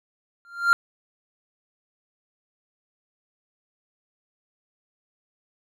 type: tone with exponential growth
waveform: triangle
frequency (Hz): 1391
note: F6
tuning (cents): -7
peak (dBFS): -9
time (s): 0.45-0.73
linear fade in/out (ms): 0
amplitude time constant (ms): 59
effects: none